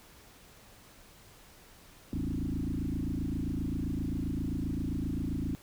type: tone with frequency modulation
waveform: sine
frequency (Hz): 171.3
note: F3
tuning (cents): -33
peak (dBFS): -30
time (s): 2.13-5.55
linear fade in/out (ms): 0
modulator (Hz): 27.6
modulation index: 4.9
effects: pink hiss -56 dBFS RMS until 5.62 s